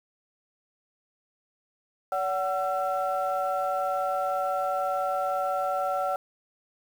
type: tone cluster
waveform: sine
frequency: 570 / 748 / 1347 Hz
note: C#5 / F#5 / E6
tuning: +48 / +19 / +37 cents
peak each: -29 / -27 / -31 dBFS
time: 2.12-6.16 s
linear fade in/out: 2 ms
effects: tanh soft clip ceiling -17 dBFS + 8-bit